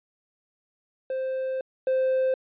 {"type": "tone pair in turn", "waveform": "triangle", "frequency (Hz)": [523.3, 521.3], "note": ["C5", "C5"], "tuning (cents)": [0, -6], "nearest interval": "unison", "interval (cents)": 6, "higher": "first", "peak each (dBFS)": [-24, -18], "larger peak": "second", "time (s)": [[1.1, 1.61], [1.87, 2.34]], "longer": "first", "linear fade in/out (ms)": 2, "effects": ["tanh soft clip ceiling -14 dBFS", "resampled to 8000 Hz"]}